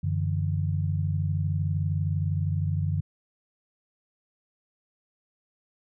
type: tone cluster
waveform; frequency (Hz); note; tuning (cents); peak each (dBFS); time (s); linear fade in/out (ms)
sine; 93.8 / 146.7 / 166.3; F#2 / D3 / E3; +24 / -2 / +16; -26 / -28 / -34; 0.03-3.01; 10
effects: none